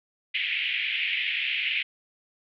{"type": "band-pass noise", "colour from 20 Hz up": "pink", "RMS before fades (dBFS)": -28, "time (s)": [0.34, 1.83], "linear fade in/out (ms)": 10, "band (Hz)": [2100, 3100], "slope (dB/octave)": 48, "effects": []}